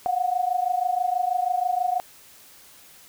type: tone pair together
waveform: sine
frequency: 713.8 / 740 Hz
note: F5 / F#5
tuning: +38 / 0 cents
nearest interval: minor second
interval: 62 cents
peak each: -24 dBFS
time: 0.06-2 s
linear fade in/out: 0 ms
effects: white hiss -50 dBFS RMS until 3.08 s